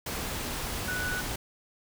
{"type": "tone in noise", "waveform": "sine", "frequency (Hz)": 1480, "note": "F#6", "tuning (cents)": 0, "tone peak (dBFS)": -31, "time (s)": [0.88, 1.21], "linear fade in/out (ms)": 5, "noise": "pink", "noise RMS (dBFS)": -34, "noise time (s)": [0.06, 1.36], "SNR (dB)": 0, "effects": []}